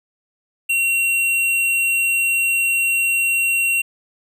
sine tone with tanh clipping, 2741 Hz, F7, 33 cents flat, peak -17 dBFS, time 0.69-3.82 s, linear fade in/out 10 ms, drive 16 dB, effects none

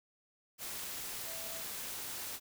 sine tone in noise, 658 Hz, E5, 3 cents flat, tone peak -50 dBFS, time 1.24-1.65 s, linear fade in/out 50 ms, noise white, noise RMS -42 dBFS, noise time 0.58-2.4 s, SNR -11 dB, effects none

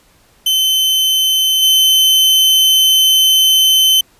40% pulse tone with level steps, 3067 Hz, G7, 38 cents flat, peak -10 / -7 dBFS, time 0.46-4.01 s, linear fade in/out 5 ms, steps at 1.62 s, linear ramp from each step 10 ms, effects pink hiss -51 dBFS RMS until 4.19 s + resampled to 32000 Hz

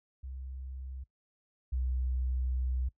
sine tone pair in turn, 65.41 / 63.4 Hz, C2 / B1, 0 / +46 cents, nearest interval minor second, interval 54 cents, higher first, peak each -39 / -29 dBFS, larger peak second, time 0.23-1.04 / 1.72-2.89 s, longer second, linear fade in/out 10 ms, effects noise-tail reverb RT60 0.1 s tail -19 dB re dry

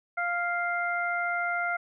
harmonic tone, 698.5 Hz, F5, in tune, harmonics 1 / 2 / 3, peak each -31 / -29 / -33 dBFS, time 0.17-1.77 s, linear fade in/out 10 ms, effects none

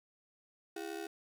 35% pulse ring-modulated tone, 370 Hz, F#4, in tune, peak -35 dBFS, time 0.76-1.07 s, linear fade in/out 5 ms, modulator 36.5 Hz, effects none

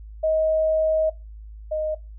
sine tone pair in turn, 631 / 619.8 Hz, D#5 / D#5, +24 / -7 cents, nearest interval unison, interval 31 cents, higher first, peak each -18 / -22 dBFS, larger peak first, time 0.23-1.1 / 1.71-1.95 s, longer first, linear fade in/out 10 ms, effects noise-tail reverb RT60 0.2 s tail -17 dB re dry + added 53 Hz sine -37 dBFS peak until 2.18 s

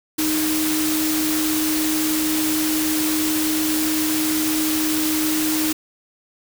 sine tone in noise, 311.1 Hz, D#4, in tune, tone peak -20 dBFS, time 0.18-5.73 s, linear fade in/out 10 ms, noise white, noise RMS -24 dBFS, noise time 0.18-5.73 s, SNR +1 dB, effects none

